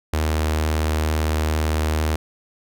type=tone with notch filter; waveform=sawtooth; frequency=77.78 Hz; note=D#2; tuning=in tune; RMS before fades=-21 dBFS; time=0.13-2.16 s; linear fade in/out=5 ms; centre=170 Hz; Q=1.5; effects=none